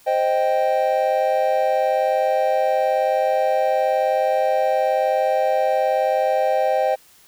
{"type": "chord", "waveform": "triangle", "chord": "C minor", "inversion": "none", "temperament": "equal", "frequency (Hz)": [523.3, 622.3, 784], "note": ["C5", "Eb5", "G5"], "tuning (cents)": [0, 0, 0], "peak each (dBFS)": -19, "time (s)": [0.06, 6.96], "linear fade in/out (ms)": 20, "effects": ["white hiss -52 dBFS RMS until 7.27 s"]}